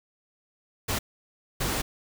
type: noise bursts at uneven times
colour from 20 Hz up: pink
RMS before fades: -28 dBFS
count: 2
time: 0.88-0.99 / 1.6-1.82 s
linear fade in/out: 10 ms
effects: none